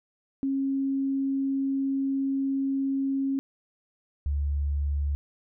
sine tone pair in turn, 271.7 / 71.8 Hz, C#4 / D2, -35 / -39 cents, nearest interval octave + major seventh, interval 2304 cents, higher first, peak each -24 / -24 dBFS, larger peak neither, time 0.43-3.39 / 4.26-5.15 s, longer first, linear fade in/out 0 ms, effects none

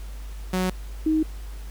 sawtooth / sine tone pair in turn, 184.7 / 313.6 Hz, F#3 / D#4, -3 / +14 cents, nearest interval major sixth, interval 917 cents, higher second, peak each -18 dBFS, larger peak neither, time 0.53-0.7 / 1.06-1.23 s, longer neither, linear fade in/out 5 ms, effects added 50 Hz sine -33 dBFS peak until 1.7 s + pink hiss -49 dBFS RMS until 1.7 s

